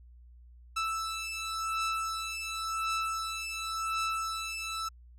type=beating tone pair; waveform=sawtooth; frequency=1318.5 / 1319.42 Hz; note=E6 / E6; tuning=0 / +1 cents; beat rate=0.92 Hz; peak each=-31 dBFS; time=0.76-4.89 s; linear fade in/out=10 ms; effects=added 60 Hz sine -51 dBFS peak until 5.18 s + low-pass 10000 Hz 12 dB/octave